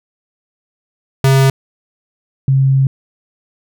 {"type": "tone pair in turn", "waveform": ["square", "sine"], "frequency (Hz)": [134.7, 134.7], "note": ["C#3", "C#3"], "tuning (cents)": [-49, -49], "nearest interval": "unison", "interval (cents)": 0, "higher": "neither", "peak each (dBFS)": -8, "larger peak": "neither", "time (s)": [[1.24, 1.5], [2.48, 2.87]], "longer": "second", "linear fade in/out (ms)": 2, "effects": []}